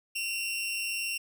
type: tone with amplitude modulation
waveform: sawtooth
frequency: 2741 Hz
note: F7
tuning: 33 cents flat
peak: -25 dBFS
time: 0.15-1.18 s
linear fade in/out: 10 ms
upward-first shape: sine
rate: 207 Hz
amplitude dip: 50%
effects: none